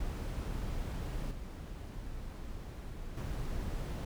brown noise with level steps, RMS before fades -37 / -43 / -37 dBFS, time 0-4.05 s, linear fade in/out 5 ms, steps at 1.31 / 3.17 s, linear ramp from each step 2 ms, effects none

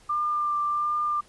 sine tone with vibrato, 1192 Hz, D6, 25 cents sharp, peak -23 dBFS, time 0.09-1.21 s, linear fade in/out 10 ms, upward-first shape sine, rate 1.4 Hz, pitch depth 15 cents each way, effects pink hiss -56 dBFS RMS until 1.28 s + resampled to 24000 Hz

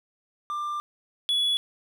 triangle tone pair in turn, 1189 / 3395 Hz, D6 / G#7, +21 / +37 cents, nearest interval octave + tritone, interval 1816 cents, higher second, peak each -26 / -20 dBFS, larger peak second, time 0.5-0.8 / 1.29-1.57 s, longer first, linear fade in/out 0 ms, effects none

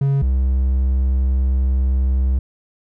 triangle tone pair in turn, 138.2 / 65.18 Hz, C#3 / C2, -5 / -6 cents, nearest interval octave + minor second, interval 1301 cents, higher first, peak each -12 dBFS, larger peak neither, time 0.01-0.22 / 0.22-2.39 s, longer second, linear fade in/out 5 ms, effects none

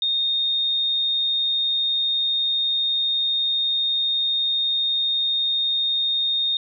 sine tone, 3684 Hz, A#7, 21 cents flat, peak -19 dBFS, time 0.02-6.57 s, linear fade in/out 2 ms, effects none

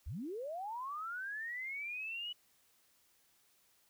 sine linear sweep, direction up, 49.29 to 2960 Hz, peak -39 dBFS, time 0.06-2.33 s, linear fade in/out 10 ms, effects white hiss -71 dBFS RMS until 3.89 s

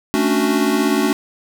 square chord, D major seventh, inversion second, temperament equal, 220 / 277.2 / 293.7 / 370 Hz, A3 / C#4 / D4 / F#4, 0 / 0 / 0 / 0 cents, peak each -21 dBFS, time 0.14-1.13 s, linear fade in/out 0 ms, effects none

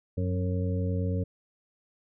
harmonic tone with a mistuned harmonic, 90.9 Hz, F#2, 30 cents flat, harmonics 1 / 2 / 3 / 5 / 6, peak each -27 / -33 / -37 / -37 / -40 dBFS, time 0.17-1.24 s, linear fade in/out 10 ms, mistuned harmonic 1, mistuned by +47 cents, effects none

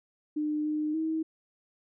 sine tone with pitch steps, 301.8 / 304.3 / 318.9 Hz, D4 / D#4 / D#4, +47 / -38 / +43 cents, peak -27 dBFS, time 0.36-1.23 s, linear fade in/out 10 ms, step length 290 ms, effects none

